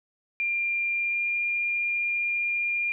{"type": "tone with pitch glide", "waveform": "sine", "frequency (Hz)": [2390, 2405], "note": ["D7", "D7"], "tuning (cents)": [30, 41], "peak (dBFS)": -24, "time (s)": [0.4, 2.92], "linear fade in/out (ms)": 0, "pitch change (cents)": 11, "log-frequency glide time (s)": [0.94, 1.34], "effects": []}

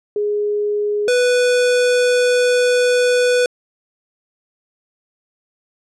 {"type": "tone pair in turn", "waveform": ["sine", "square"], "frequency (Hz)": [415.3, 493.9], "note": ["G#4", "B4"], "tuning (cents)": [0, 0], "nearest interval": "minor third", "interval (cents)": 300, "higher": "second", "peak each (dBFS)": [-16, -13], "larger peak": "second", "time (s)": [[0.16, 1.08], [1.08, 3.46]], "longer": "second", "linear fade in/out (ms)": 2, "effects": ["resampled to 22050 Hz"]}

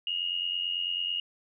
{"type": "tone with amplitude modulation", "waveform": "sine", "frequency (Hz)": 2862, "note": "F7", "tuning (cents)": 42, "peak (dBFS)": -25, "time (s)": [0.07, 1.2], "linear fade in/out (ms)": 2, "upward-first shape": "sine", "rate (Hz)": 89.1, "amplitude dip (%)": 70, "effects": []}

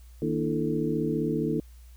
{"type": "tone cluster", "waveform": "sine", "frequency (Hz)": [156.9, 234.1, 298.2, 333.2, 439.7], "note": ["D#3", "A#3", "D4", "E4", "A4"], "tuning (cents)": [15, 8, 27, 19, -1], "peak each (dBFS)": -31, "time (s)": [0.22, 1.6], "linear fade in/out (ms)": 2, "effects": ["added 60 Hz sine -46 dBFS peak until 1.96 s", "white hiss -62 dBFS RMS until 1.96 s"]}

